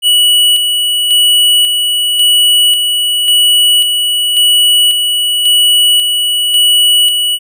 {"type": "tone with tremolo", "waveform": "square", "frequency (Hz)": 2940, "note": "F#7", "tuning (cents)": -12, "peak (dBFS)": -6, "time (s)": [0.02, 7.39], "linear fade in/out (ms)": 50, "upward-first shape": "square", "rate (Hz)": 0.92, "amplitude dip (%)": 40, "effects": []}